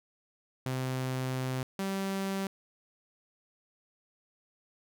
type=tone pair in turn; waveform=sawtooth; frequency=129.6 / 194.18 Hz; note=C3 / G3; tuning=-16 / -16 cents; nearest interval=perfect fifth; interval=700 cents; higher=second; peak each=-27 dBFS; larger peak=neither; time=0.66-1.63 / 1.79-2.47 s; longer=first; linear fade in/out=2 ms; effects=none